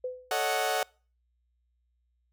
sine tone with exponential decay, 505 Hz, B4, 39 cents sharp, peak -28 dBFS, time 0.04-0.37 s, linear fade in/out 5 ms, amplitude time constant 71 ms
sawtooth chord, D# half-diminished seventh, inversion second, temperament equal, 440 / 554.4 / 622.3 / 740 Hz, A4 / C#5 / D#5 / F#5, 0 / 0 / 0 / 0 cents, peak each -30 / -30 / -30 / -25 dBFS, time 0.31-0.83 s, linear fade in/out 2 ms
effects noise-tail reverb RT60 0.4 s tail -26 dB re dry + added 60 Hz sine -70 dBFS peak until 2.32 s

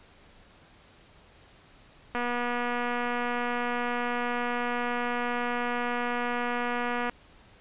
click train, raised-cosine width 0.5 ms, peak -16 dBFS, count 1198, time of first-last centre 2.15-7.096 s, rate 242 Hz, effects pink hiss -56 dBFS RMS until 7.6 s + resampled to 8000 Hz

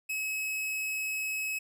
45% pulse tone, 2568 Hz, E7, 46 cents flat, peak -31 dBFS, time 0.09-1.59 s, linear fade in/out 10 ms, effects none

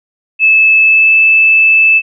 sine tone with pitch glide, 2612 to 2627 Hz, E7 to E7, -17 to -7 cents, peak -4 dBFS, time 0.39-2.02 s, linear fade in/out 50 ms, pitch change +10 cents, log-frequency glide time 0.81-1.15 s, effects none

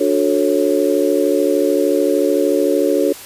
sine chord, D major seventh, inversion none, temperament just, 293.7 / 367.1 / 440.5 / 550.6 Hz, D4 / F#4 / A4 / C#5, 0 / -14 / +2 / -12 cents, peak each -18 dBFS, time 0-3.13 s, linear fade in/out 10 ms, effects white hiss -35 dBFS RMS until 3.25 s + resampled to 32000 Hz

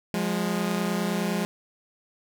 sawtooth tone pair together, 177.05 / 206.7 Hz, F3 / G#3, +24 / -8 cents, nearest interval minor third, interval 268 cents, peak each -24 / -23 dBFS, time 0.14-1.45 s, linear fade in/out 0 ms, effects none

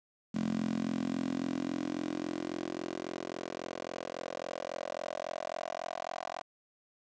10% pulse tone with high-pass filter sweep, 43.65 Hz, F1, in tune, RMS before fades -37 dBFS, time 0.34-6.42 s, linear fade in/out 10 ms, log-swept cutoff 210 to 770 Hz, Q 4.2, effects resampled to 16000 Hz + 9-bit

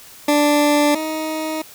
20% pulse tone pair in turn, 293.7 / 313.9 Hz, D4 / D#4, 0 / +15 cents, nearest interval minor second, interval 115 cents, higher second, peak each -8 / -17 dBFS, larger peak first, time 0.28-0.95 / 0.95-1.62 s, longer neither, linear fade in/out 5 ms, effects white hiss -42 dBFS RMS until 1.74 s

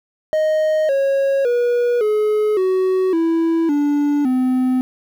triangle tone with pitch steps, 622.3 / 548 / 482.6 / 425 / 374.3 / 329.7 / 290.3 / 255.7 Hz, D#5 / C#5 / B4 / G#4 / F#4 / E4 / D4 / C4, 0 / -20 / -40 / +40 / +20 / 0 / -20 / -40 cents, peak -12 dBFS, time 0.33-4.81 s, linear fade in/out 0 ms, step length 560 ms, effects 8-bit

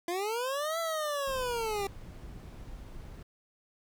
25% pulse linear two-way sweep, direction up then down, 335.5 to 671 to 388.6 Hz, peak -27 dBFS, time 0.08-1.87 s, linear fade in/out 2 ms, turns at 0.79 s
brown noise, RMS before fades -45 dBFS, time 1.27-3.23 s, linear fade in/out 5 ms
effects none

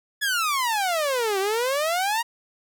sawtooth exponential two-way sweep, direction down then up, 1728 to 376.9 to 957 Hz, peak -18 dBFS, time 0.21-2.23 s, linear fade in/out 20 ms, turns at 1.39 s, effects none

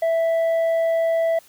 sine tone with tanh clipping, 659.3 Hz, E5, in tune, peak -18 dBFS, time 0.02-1.39 s, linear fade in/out 5 ms, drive 4 dB, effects white hiss -52 dBFS RMS until 1.48 s

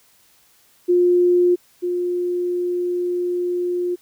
sine tone pair in turn, 354.9 / 354.9 Hz, F4 / F4, +28 / +28 cents, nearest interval unison, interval 0 cents, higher neither, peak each -12 / -19 dBFS, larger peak first, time 0.88-1.56 / 1.82-3.96 s, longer second, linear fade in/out 20 ms, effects white hiss -56 dBFS RMS until 4.01 s

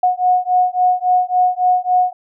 sine beating tone pair, 727 / 730.6 Hz, F#5 / F#5, -31 / -22 cents, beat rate 3.6 Hz, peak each -15 / -15 dBFS, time 0.03-2.13 s, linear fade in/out 5 ms, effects none

